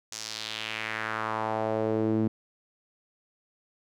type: tone with band-pass filter sweep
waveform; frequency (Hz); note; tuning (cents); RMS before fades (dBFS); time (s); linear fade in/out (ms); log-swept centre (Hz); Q
sawtooth; 110; A2; 0; -30; 0.12-2.28; 5; 6400 to 260; 2.3
effects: none